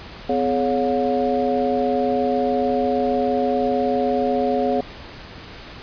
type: tone cluster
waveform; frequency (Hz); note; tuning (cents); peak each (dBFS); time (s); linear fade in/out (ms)
sine; 252.9 / 421.7 / 556 / 717; B3 / G#4 / C#5 / F5; +41 / +26 / +5 / +45; -23; 0.29-4.81; 5
effects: pink hiss -38 dBFS RMS until 5.82 s + resampled to 11025 Hz